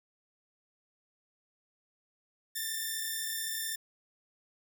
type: tone pair together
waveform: 5% pulse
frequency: 1760 / 1795.9 Hz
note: A6 / A6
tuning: 0 / +35 cents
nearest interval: unison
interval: 35 cents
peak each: -28 / -24 dBFS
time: 2.55-3.76 s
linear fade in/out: 10 ms
effects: none